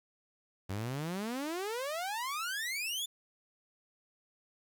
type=exponential sweep; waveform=sawtooth; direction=up; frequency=92 to 3558 Hz; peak=-31 dBFS; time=0.69-3.06 s; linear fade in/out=10 ms; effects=10-bit